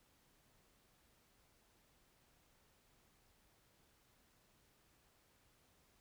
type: silence
effects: pink hiss -73 dBFS RMS until 6 s